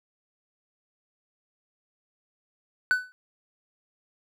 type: tone with exponential decay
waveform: triangle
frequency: 1499 Hz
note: F#6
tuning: 22 cents sharp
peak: -14 dBFS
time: 2.91-3.12 s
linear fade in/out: 0 ms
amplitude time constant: 45 ms
effects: none